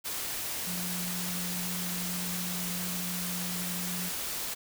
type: tone in noise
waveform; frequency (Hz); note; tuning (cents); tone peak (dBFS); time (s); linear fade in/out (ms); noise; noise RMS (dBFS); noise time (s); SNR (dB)
sine; 178.6; F3; +39; -36; 0.66-4.1; 20; white; -35; 0.04-4.55; -4
effects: none